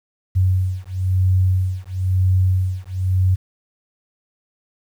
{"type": "beating tone pair", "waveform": "sine", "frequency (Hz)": [92.5, 93.5], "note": ["F#2", "F#2"], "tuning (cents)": [0, 19], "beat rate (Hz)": 1, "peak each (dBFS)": -18, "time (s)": [0.35, 3.36], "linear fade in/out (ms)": 20, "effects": ["8-bit"]}